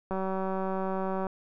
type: click train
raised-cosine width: 1 ms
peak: -19 dBFS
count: 221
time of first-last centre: 0.11-1.268 s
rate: 190 Hz
effects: none